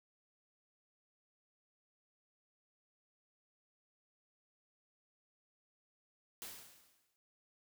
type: noise with exponential decay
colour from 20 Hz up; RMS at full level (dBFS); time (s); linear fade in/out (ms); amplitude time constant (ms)
white; -45; 6.42-7.16; 0; 160
effects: none